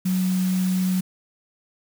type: tone in noise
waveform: sine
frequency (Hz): 185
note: F#3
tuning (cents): 0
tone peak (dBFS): -19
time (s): 0.05-1.01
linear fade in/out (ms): 10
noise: white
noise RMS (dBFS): -36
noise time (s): 0.05-1.01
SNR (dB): +14
effects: none